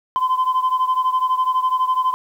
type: beating tone pair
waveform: sine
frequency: 1022 / 1034 Hz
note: C6 / C6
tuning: -41 / -21 cents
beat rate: 12 Hz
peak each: -16 / -19 dBFS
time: 0.16-2.14 s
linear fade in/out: 0 ms
effects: tanh soft clip ceiling -12 dBFS + 8-bit